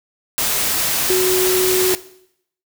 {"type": "tone in noise", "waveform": "sine", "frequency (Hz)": 370, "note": "F#4", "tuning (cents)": 0, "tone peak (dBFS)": -14, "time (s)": [1.1, 1.94], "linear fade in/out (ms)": 0, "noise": "white", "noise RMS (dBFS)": -19, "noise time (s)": [0.38, 1.95], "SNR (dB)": 2, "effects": ["noise-tail reverb RT60 0.7 s tail -17 dB re dry"]}